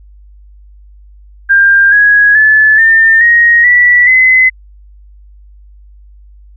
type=tone with pitch steps; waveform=sine; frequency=1597 / 1662.9 / 1731.5 / 1803 / 1877.4 / 1954.8 / 2035 Hz; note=G6 / G#6 / A6 / A6 / A#6 / B6 / C7; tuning=+32 / +2 / -28 / +42 / +12 / -18 / -49 cents; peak=-3 dBFS; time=1.49-4.5 s; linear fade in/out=20 ms; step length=430 ms; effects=added 50 Hz sine -35 dBFS peak until 6.56 s